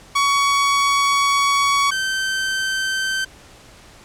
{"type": "tone pair in turn", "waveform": "sawtooth", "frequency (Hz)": [1123, 1548.7], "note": ["C#6", "G6"], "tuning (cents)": [22, -21], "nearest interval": "tritone", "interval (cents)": 557, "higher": "second", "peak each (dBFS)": [-11, -16], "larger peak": "first", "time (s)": [[0.15, 1.91], [1.91, 3.25]], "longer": "first", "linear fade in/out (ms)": 10, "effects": ["pink hiss -45 dBFS RMS until 4.04 s", "low-pass 9000 Hz 12 dB/octave"]}